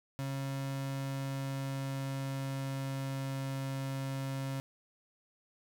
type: tone with pitch glide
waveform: 35% pulse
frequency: 136.4 to 135.15 Hz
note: C#3 to C#3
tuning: -28 to -44 cents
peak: -33 dBFS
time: 0.19-4.6 s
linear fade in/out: 0 ms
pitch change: -16 cents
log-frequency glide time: 0.73-3.56 s
effects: none